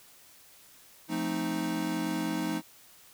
square chord, F dominant seventh, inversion none, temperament equal, 174.61 / 220 / 261.6 / 311.1 Hz, F3 / A3 / C4 / Eb4, 0 / 0 / 0 / 0 cents, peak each -37 / -37 / -38 / -33 dBFS, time 1.08-2.62 s, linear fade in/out 50 ms, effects white hiss -56 dBFS RMS until 3.13 s

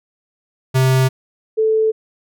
square / sine tone pair in turn, 130.81 / 438.9 Hz, C3 / A4, 0 / -4 cents, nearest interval octave + major sixth, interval 2096 cents, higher second, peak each -12 dBFS, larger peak neither, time 0.74-1.09 / 1.57-1.92 s, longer neither, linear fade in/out 20 ms, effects none

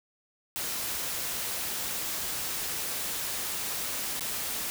white noise with dropouts, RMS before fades -33 dBFS, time 0.56-4.7 s, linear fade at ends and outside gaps 0 ms, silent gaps 4.195-4.208 s, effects none

